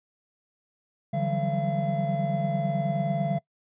triangle tone cluster, 146 / 165.7 / 185.4 / 194.5 / 681 Hz, D3 / E3 / F#3 / G3 / F5, -10 / +9 / +4 / -13 / -44 cents, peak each -26 / -32 / -31 / -31 / -27 dBFS, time 1.13-3.39 s, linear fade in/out 10 ms, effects noise-tail reverb RT60 0.1 s tail -21 dB re dry + resampled to 8000 Hz

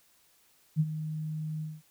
sine tone with ADSR envelope, 155.4 Hz, D#3, 2 cents flat, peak -20 dBFS, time 0.76-1.82 s, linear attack 40 ms, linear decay 46 ms, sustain -12 dB, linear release 210 ms, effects white hiss -65 dBFS RMS until 1.9 s

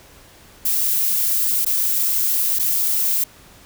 violet noise with dropouts, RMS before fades -19 dBFS, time 0.65-3.24 s, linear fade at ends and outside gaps 5 ms, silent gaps 1.649-1.663 / 2.588-2.595 s, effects pink hiss -47 dBFS RMS until 3.65 s

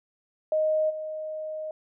sine tone with level steps, 622.3 Hz, D#5, in tune, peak -21 / -31 dBFS, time 0.52-1.71 s, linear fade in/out 2 ms, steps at 0.89 s, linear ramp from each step 20 ms, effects none

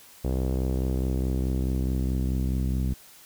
sawtooth tone with low-pass filter sweep, 64.7 Hz, C2, 19 cents flat, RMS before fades -26 dBFS, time 0.24-2.94 s, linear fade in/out 10 ms, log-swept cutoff 510 to 220 Hz, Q 1.4, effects white hiss -51 dBFS RMS until 3.25 s

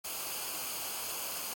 white noise with comb filter, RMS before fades -38 dBFS, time 0.04-1.54 s, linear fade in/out 10 ms, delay 0.53 ms, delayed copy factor -0.6, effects AAC 64 kbps

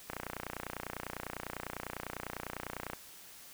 click train, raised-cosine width 0.5 ms, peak -22 dBFS, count 86, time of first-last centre 0.1-2.933 s, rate 30 Hz, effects white hiss -53 dBFS RMS until 3.53 s

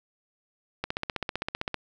click train, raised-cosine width 0.3 ms, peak -13 dBFS, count 15, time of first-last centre 0.84-1.743 s, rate 15.5 Hz, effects none

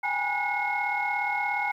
sine tone cluster, 800 / 837 / 963 / 1458 / 2167 Hz, G5 / G#5 / B5 / F#6 / C#7, +35 / +13 / -44 / -26 / -40 cents, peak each -31 / -30 / -35 / -35 / -28 dBFS, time 0.03-1.72 s, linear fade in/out 10 ms, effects tanh soft clip ceiling -17 dBFS + 10-bit

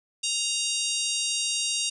harmonic tone with a mistuned harmonic, 932.3 Hz, A#5, in tune, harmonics 3 / 4 / 5 / 6 / 7 / 8 / 9 / 10, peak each -31 / -32 / -33 / -34 / -34 / -35 / -36 / -36 dBFS, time 0.23-1.9 s, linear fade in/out 10 ms, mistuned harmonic 6, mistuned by +31 cents, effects none

